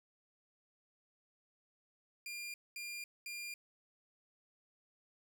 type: tone bursts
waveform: sawtooth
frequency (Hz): 2400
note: D7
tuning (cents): +37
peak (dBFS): -39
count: 3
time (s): 2.26-3.54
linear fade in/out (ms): 2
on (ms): 280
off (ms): 220
effects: 12-bit